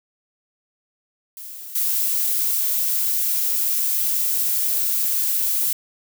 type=noise with level steps; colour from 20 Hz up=violet; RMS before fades=-36 / -21 dBFS; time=1.37-5.73 s; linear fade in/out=2 ms; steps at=1.75 s; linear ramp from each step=5 ms; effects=none